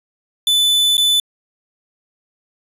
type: tone with dropouts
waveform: 45% pulse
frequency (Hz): 3500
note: A7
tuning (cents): -10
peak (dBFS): -12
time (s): 0.47-1.2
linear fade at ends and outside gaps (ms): 2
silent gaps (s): 0.97-0.979
effects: resampled to 32000 Hz